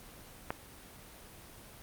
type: click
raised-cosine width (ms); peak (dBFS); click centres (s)
0.5; -17; 0.505
effects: pink hiss -52 dBFS RMS until 1.82 s + Opus 24 kbps